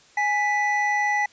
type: tone pair together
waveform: triangle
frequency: 830.6 / 1975.5 Hz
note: G#5 / B6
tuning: 0 / 0 cents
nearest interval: octave + minor third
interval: 1500 cents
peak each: -21 dBFS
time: 0.17-1.26 s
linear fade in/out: 5 ms
effects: white hiss -54 dBFS RMS until 1.32 s + resampled to 16000 Hz